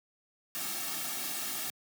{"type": "noise with comb filter", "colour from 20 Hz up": "white", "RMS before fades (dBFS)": -36, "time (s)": [0.55, 1.7], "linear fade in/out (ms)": 0, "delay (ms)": 2, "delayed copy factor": -0.7, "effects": ["high-pass 150 Hz 12 dB/octave"]}